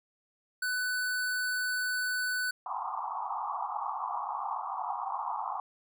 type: tone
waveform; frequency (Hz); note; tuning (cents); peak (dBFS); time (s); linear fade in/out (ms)
square; 1496; F#6; +19; -30; 0.62-2.51; 5
type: band-pass noise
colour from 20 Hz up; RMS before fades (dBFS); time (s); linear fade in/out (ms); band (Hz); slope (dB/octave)
pink; -35; 2.66-5.6; 2; 740 to 1200; 96
effects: none